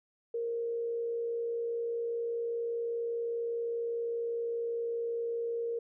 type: tone with frequency modulation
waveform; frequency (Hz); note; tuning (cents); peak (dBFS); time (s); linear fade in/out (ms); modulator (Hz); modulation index
sine; 466.2; A#4; 0; -31; 0.34-5.79; 5; 59.8; 0.25
effects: none